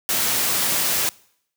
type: noise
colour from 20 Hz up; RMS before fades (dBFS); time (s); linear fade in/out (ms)
white; -21; 0.09-1.09; 0
effects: noise-tail reverb RT60 0.7 s tail -24 dB re dry + high-pass 100 Hz 12 dB/octave